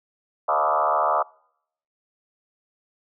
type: tone with frequency modulation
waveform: sine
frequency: 932.3 Hz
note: A#5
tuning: in tune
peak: -18 dBFS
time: 0.48-1.23 s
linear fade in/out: 10 ms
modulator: 74.3 Hz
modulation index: 4.8
effects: noise-tail reverb RT60 0.7 s tail -25 dB re dry